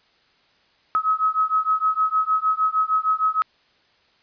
sine beating tone pair, 1276 / 1282.5 Hz, D#6 / E6, +43 / -48 cents, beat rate 6.5 Hz, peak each -21 / -21 dBFS, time 0.95-3.42 s, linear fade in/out 0 ms, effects white hiss -60 dBFS RMS until 4.22 s + resampled to 11025 Hz

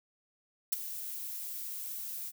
violet noise with ADSR envelope, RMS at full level -27 dBFS, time 0.72-2.32 s, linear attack 8 ms, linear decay 17 ms, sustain -13 dB, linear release 37 ms, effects none

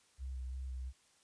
sine tone with vibrato, 64.6 Hz, C2, 21 cents flat, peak -39 dBFS, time 0.18-0.93 s, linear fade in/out 50 ms, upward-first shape square, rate 2.9 Hz, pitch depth 22 cents each way, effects white hiss -69 dBFS RMS until 1.23 s + resampled to 22050 Hz

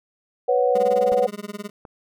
sine chord, B suspended second, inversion none, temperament just, 493.9 / 555.6 / 740.8 Hz, B4 / C#5 / F#5, 0 / +4 / +2 cents, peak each -18 / -22 / -23 dBFS, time 0.48-1.27 s, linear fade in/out 10 ms
25% pulse tone with tremolo, 205.7 Hz, G#3, 16 cents flat, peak -24 dBFS, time 0.75-1.7 s, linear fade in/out 5 ms, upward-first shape sine, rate 19 Hz, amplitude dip 100%
clicks, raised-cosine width 1 ms, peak -18 / -26 dBFS, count 2, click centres 1.121 / 1.852 s
effects none

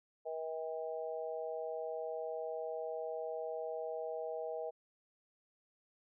harmonic tone, 160 Hz, D#3, 49 cents sharp, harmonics 3 / 4 / 5, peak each -41 / -41 / -47 dBFS, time 0.25-4.71 s, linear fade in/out 20 ms, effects none

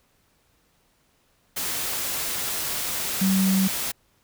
sine tone in noise, 191 Hz, G3, 45 cents flat, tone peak -18 dBFS, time 3.21-3.68 s, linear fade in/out 10 ms, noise white, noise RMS -28 dBFS, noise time 1.56-3.92 s, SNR +7 dB, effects pink hiss -65 dBFS RMS until 4.23 s

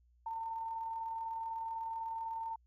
sine tone with tremolo, 904 Hz, A5, 47 cents sharp, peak -36 dBFS, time 0.26-2.56 s, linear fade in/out 5 ms, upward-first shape square, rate 20 Hz, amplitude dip 25%, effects added 60 Hz sine -65 dBFS peak until 2.66 s

